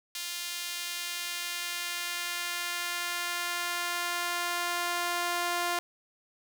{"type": "tone with high-pass filter sweep", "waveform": "sawtooth", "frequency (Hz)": 349.2, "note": "F4", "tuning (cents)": 0, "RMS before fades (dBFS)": -33, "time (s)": [0.15, 5.79], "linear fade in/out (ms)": 2, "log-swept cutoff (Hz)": [3300, 760], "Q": 0.89, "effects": []}